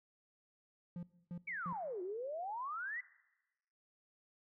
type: tone bursts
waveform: triangle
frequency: 174.61 Hz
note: F3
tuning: in tune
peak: -39 dBFS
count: 3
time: 0.96-1.727 s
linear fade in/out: 2 ms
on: 69 ms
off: 280 ms
type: exponential two-way sweep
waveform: sine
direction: down then up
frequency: 2349 to 349.2 to 2049 Hz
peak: -39 dBFS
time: 1.47-3.01 s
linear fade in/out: 10 ms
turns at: 2.02 s
effects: noise-tail reverb RT60 1.0 s tail -19 dB re dry